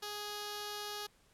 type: tone with notch filter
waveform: 5% pulse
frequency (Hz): 415.3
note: G#4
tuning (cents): 0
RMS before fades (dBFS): -42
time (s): 0.02-1.07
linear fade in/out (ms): 10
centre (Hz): 2200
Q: 1.9
effects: pink hiss -68 dBFS RMS until 1.33 s + low-pass 12000 Hz 12 dB/octave